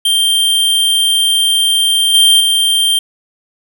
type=tone with level steps; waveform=square; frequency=3165 Hz; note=G7; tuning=16 cents sharp; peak=-10 / -6 / -10 dBFS; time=0.05-2.99 s; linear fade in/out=5 ms; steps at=2.14 / 2.4 s; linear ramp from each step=2 ms; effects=none